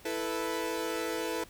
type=chord; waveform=sawtooth; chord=E suspended fourth; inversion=none; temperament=equal; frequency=329.6 / 440 / 493.9 Hz; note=E4 / A4 / B4; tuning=0 / 0 / 0 cents; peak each=-32 dBFS; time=0.05-1.44 s; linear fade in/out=5 ms; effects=pink hiss -55 dBFS RMS until 1.49 s